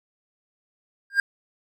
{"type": "tone with exponential growth", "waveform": "triangle", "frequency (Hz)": 1606, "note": "G6", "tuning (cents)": 41, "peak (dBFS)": -10, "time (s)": [1.1, 1.2], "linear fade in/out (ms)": 2, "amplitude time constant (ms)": 20, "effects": []}